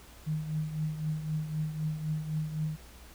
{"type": "tone with tremolo", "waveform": "sine", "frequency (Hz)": 155, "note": "D#3", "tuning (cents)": -6, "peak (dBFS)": -27, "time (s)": [0.26, 2.77], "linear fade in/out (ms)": 20, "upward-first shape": "triangle", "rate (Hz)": 3.9, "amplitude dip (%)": 70, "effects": ["added 60 Hz sine -52 dBFS peak until 3.14 s", "pink hiss -54 dBFS RMS until 3.14 s"]}